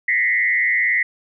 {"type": "tone with frequency modulation", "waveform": "sine", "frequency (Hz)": 1999, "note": "B6", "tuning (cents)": 20, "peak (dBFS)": -15, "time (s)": [0.08, 1.03], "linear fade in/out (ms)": 5, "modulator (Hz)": 118, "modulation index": 1.1, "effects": []}